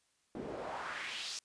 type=noise with band-pass filter sweep; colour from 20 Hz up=pink; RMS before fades=-42 dBFS; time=0.35-1.39 s; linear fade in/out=2 ms; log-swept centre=280 to 5800 Hz; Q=2; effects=white hiss -75 dBFS RMS until 1.44 s + resampled to 22050 Hz